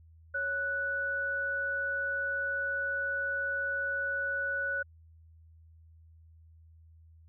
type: tone pair together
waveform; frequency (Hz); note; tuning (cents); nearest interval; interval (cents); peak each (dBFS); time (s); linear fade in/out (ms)
sine; 554.4 / 1480; C#5 / F#6; 0 / 0; octave + perfect fourth; 1700; -39 / -30; 0.34-4.83; 10
effects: added 81 Hz sine -54 dBFS peak until 7.28 s